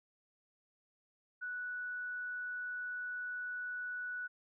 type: tone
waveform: sine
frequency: 1477 Hz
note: F#6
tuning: 3 cents flat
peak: -38 dBFS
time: 1.41-4.28 s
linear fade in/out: 20 ms
effects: none